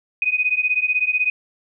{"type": "beating tone pair", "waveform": "sine", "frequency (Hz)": [2489, 2505], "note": ["D#7", "D#7"], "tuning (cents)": [0, 11], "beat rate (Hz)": 16, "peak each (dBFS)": -20, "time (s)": [0.22, 1.3], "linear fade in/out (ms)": 2, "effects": []}